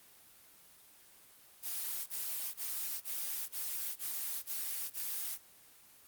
blue noise bursts, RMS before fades -38 dBFS, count 8, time 1.62-5.381 s, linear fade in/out 50 ms, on 450 ms, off 23 ms, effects white hiss -60 dBFS RMS until 6.07 s + Opus 24 kbps

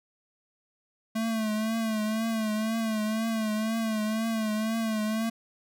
square tone with vibrato, 220 Hz, A3, in tune, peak -27 dBFS, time 1.15-5.3 s, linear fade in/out 10 ms, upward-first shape triangle, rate 2 Hz, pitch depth 63 cents each way, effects none

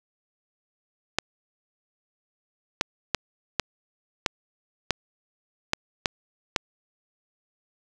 clicks, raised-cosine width 0.2 ms, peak -4 dBFS, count 9, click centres 1.186 / 2.811 / 3.147 / 3.597 / 4.262 / 4.907 / 5.734 / 6.058 / 6.562 s, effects none

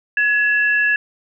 sine tone pair together, 1689 / 2681 Hz, G#6 / E7, +29 / +29 cents, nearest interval minor sixth, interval 800 cents, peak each -14 / -22 dBFS, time 0.17-0.96 s, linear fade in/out 2 ms, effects none

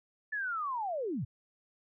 sine linear sweep, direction down, 1756 to 92.5 Hz, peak -32 dBFS, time 0.32-1.25 s, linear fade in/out 10 ms, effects none

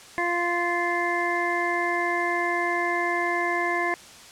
harmonic tone, 347.7 Hz, F4, 8 cents flat, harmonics 1 / 2 / 3 / 5 / 6, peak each -29 / -29 / -29 / -29 / -29 dBFS, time 0.18-3.94 s, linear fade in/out 0 ms, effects white hiss -46 dBFS RMS until 4.31 s + low-pass 8000 Hz 12 dB/octave

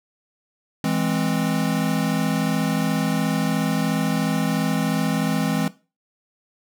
square chord, E augmented, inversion none, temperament equal, 164.81 / 207.7 / 261.6 Hz, E3 / G#3 / B#3, 0 / 0 / 0 cents, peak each -25 dBFS, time 0.84-5.68 s, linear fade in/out 2 ms, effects noise-tail reverb RT60 0.3 s tail -17 dB re dry

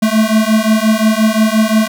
square beating tone pair, 215.8 / 221.5 Hz, A3 / A3, -33 / +12 cents, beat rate 5.7 Hz, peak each -13 dBFS, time 0.02-1.88 s, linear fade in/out 10 ms, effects none

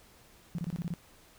sine tone bursts, 170.4 Hz, F3, 42 cents flat, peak -31 dBFS, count 7, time 0.55-0.938 s, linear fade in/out 0 ms, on 34 ms, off 25 ms, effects pink hiss -59 dBFS RMS until 1.38 s

